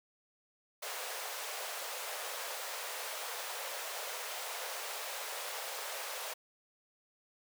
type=high-pass noise; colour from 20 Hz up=pink; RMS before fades=-41 dBFS; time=0.82-6.34 s; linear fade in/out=10 ms; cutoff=470 Hz; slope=48 dB/octave; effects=none